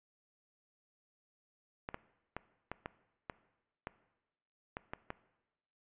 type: clicks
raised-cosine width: 0.5 ms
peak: -24 dBFS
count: 10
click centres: 1.889 / 1.944 / 2.366 / 2.716 / 2.859 / 3.298 / 3.871 / 4.769 / 4.935 / 5.104 s
effects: noise-tail reverb RT60 1.0 s tail -18 dB re dry + resampled to 8000 Hz